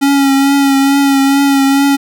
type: tone with vibrato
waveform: square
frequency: 276.2 Hz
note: C#4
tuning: 6 cents flat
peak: -8 dBFS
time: 0.01-1.97 s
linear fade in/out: 20 ms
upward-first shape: triangle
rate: 2.3 Hz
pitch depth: 30 cents each way
effects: none